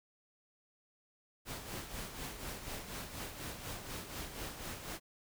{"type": "noise with tremolo", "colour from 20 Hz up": "pink", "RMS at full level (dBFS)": -42, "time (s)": [1.45, 5], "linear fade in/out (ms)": 50, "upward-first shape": "sine", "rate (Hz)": 4.1, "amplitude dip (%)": 55, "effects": []}